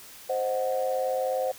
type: chord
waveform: sine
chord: C diminished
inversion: none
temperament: equal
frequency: 523.3 / 622.3 / 740 Hz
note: C5 / Eb5 / Gb5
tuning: 0 / 0 / 0 cents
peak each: -26 / -32 / -30 dBFS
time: 0.29-1.52 s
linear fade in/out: 10 ms
effects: tanh soft clip ceiling -16 dBFS + white hiss -47 dBFS RMS until 1.58 s